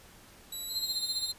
15% pulse tone with pitch glide, 3925 to 3713 Hz, B7 to A#7, -11 to -8 cents, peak -30 dBFS, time 0.52-1.32 s, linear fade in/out 5 ms, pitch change -97 cents, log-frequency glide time 0.7-1.01 s
sine tone with tremolo, 4130 Hz, C8, 23 cents flat, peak -28 dBFS, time 0.69-1.34 s, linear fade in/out 50 ms, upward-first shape sine, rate 15 Hz, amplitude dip 85%
effects pink hiss -55 dBFS RMS until 1.38 s + resampled to 32000 Hz

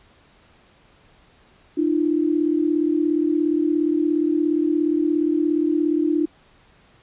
sine tone pair together, 302.9 / 340 Hz, D#4 / F4, -46 / -46 cents, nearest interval major second, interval 200 cents, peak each -19 / -21 dBFS, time 1.77-6.26 s, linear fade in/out 10 ms, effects pink hiss -55 dBFS RMS until 7.02 s + resampled to 8000 Hz

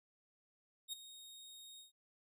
sawtooth tone with ADSR envelope, 3729 Hz, A#7, in tune, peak -36 dBFS, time 0.88-1.92 s, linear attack 48 ms, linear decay 11 ms, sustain -14 dB, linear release 130 ms, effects none

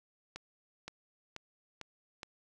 accelerating click train, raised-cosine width 0.2 ms, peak -25 dBFS, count 5, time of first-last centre 0.36-2.232 s, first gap 520 ms, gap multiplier 0.93, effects none

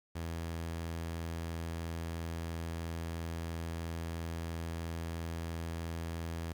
sawtooth tone, 83 Hz, E2, 12 cents sharp, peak -33 dBFS, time 0.15-6.53 s, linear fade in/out 10 ms, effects 10-bit

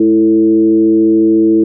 sine tone with frequency modulation, 330 Hz, E4, 2 cents sharp, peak -6 dBFS, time 0-1.64 s, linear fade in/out 5 ms, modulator 114 Hz, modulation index 0.58, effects none

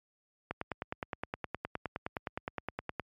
click train, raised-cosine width 0.5 ms, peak -19 dBFS, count 25, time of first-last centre 0.51-2.997 s, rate 9.65 Hz, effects high-pass 60 Hz 12 dB/octave + MP3 96 kbps

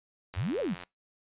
click train, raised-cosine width 0.3 ms, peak -26 dBFS, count 45, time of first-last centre 0.34-0.835 s, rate 88.8 Hz
sine exponential two-way sweep, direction up then down, 75.6 to 600 to 145.2 Hz, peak -28 dBFS, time 0.36-0.75 s, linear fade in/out 20 ms, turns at 0.6 s
effects noise-tail reverb RT60 0.2 s tail -24 dB re dry + resampled to 8000 Hz

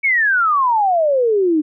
sine exponential sweep, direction down, 2267 to 295.3 Hz, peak -12 dBFS, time 0.03-1.62 s, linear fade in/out 20 ms, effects none

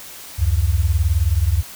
sine beating tone pair, 70.2 / 89.2 Hz, C#2 / F2, +22 / +37 cents, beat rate 19 Hz, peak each -17 / -17 dBFS, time 0.38-1.63 s, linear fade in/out 20 ms, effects white hiss -37 dBFS RMS until 1.75 s

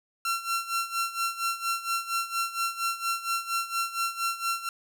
sawtooth tone with tremolo, 1360 Hz, F6, 46 cents flat, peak -21 dBFS, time 0.25-4.69 s, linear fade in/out 2 ms, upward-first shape sine, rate 4.3 Hz, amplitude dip 80%, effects none

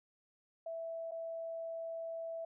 sine tone with dropouts, 659.3 Hz, E5, in tune, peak -39 dBFS, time 0.66-2.45 s, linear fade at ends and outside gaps 5 ms, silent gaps 1.111-1.117 s, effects none

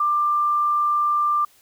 sine tone, 1187 Hz, D6, 18 cents sharp, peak -17 dBFS, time 0-1.45 s, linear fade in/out 5 ms, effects white hiss -56 dBFS RMS until 1.61 s

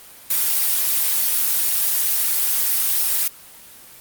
blue noise, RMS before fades -19 dBFS, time 0.3-3.28 s, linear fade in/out 5 ms, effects white hiss -43 dBFS RMS until 4 s + Opus 32 kbps

